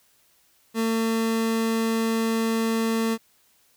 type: tone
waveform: 30% pulse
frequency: 225 Hz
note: A3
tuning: 39 cents sharp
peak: -19 dBFS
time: 0.74-3.18 s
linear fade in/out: 50 ms
effects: white hiss -62 dBFS RMS until 3.76 s